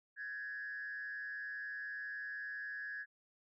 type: tone with frequency modulation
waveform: sine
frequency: 1673 Hz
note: G#6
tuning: 12 cents sharp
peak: -40 dBFS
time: 0.16-3.06 s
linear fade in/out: 50 ms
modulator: 132 Hz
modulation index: 0.69
effects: tanh soft clip ceiling -36 dBFS